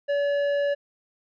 sine tone with tanh clipping, 571 Hz, D5, 49 cents flat, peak -23 dBFS, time 0.08-0.75 s, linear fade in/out 20 ms, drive 10 dB, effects none

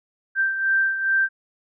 sine beating tone pair, 1568 / 1570.4 Hz, G6 / G6, 0 / +3 cents, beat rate 2.4 Hz, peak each -19 / -26 dBFS, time 0.35-1.29 s, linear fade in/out 50 ms, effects none

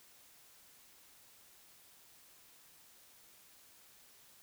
silence, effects white hiss -62 dBFS RMS until 4.42 s

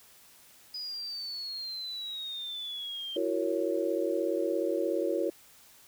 sine exponential sweep, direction down, 4978 to 3136 Hz, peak -35 dBFS, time 0.74-3.17 s, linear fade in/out 5 ms
sine chord, F# dominant seventh, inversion third, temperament just, 333 / 370 / 462.5 / 555 Hz, E4 / F#4 / A#4 / C#5, +18 / 0 / -14 / +2 cents, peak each -32 / -33 / -33 / -32 dBFS, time 3.16-5.3 s, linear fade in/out 5 ms
effects white hiss -57 dBFS RMS until 5.87 s

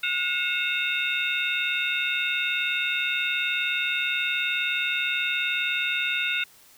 sine tone cluster, 1446 / 2168 / 2616 / 2755 / 3669 Hz, F#6 / C#7 / E7 / F7 / A#7, -40 / -39 / -14 / -24 / -28 cents, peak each -30 dBFS, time 0.03-6.44 s, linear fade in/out 5 ms, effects white hiss -54 dBFS RMS until 6.77 s

